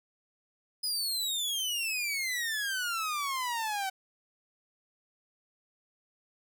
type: exponential sweep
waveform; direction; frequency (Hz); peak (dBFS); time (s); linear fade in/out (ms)
sawtooth; down; 5050 to 754; -27; 0.83-3.9; 10
effects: none